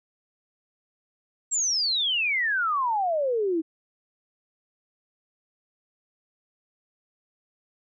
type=exponential sweep; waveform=sine; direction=down; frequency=7670 to 311.1 Hz; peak=-22 dBFS; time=1.51-3.62 s; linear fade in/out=20 ms; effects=none